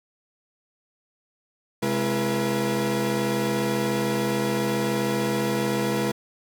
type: tone cluster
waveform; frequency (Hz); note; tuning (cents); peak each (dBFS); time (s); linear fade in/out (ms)
35% pulse; 131.1 / 208.3 / 337.8 / 483.7; C3 / G#3 / E4 / B4; +4 / +5 / +42 / -36; -29 / -25 / -27 / -26; 1.82-6.12; 10
effects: none